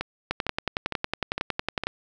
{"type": "two click trains", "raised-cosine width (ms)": 0.3, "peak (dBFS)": [-12, -9], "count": [5, 18], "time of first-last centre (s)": [[0.01, 1.836], [0.31, 1.87]], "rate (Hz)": [2.19, 10.9], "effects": []}